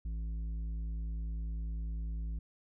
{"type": "tone with tanh clipping", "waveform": "sine", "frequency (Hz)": 55, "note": "A1", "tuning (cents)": 0, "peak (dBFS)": -36, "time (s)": [0.05, 2.39], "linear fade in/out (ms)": 5, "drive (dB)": 8, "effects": []}